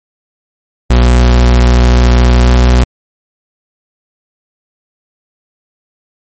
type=tone with pitch glide; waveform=40% pulse; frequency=60.9 to 61.61 Hz; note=B1 to B1; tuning=-24 to -4 cents; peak=-3 dBFS; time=0.9-2.84 s; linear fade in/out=5 ms; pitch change=+20 cents; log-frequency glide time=2.42-2.48 s; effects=MP3 32 kbps